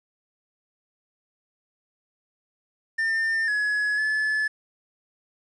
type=tone with pitch steps; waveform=triangle; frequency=1802 / 1690 / 1727 Hz; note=A6 / G#6 / A6; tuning=+41 / +30 / -33 cents; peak=-20 dBFS; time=2.98-4.48 s; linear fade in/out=10 ms; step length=500 ms; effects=resampled to 22050 Hz + 9-bit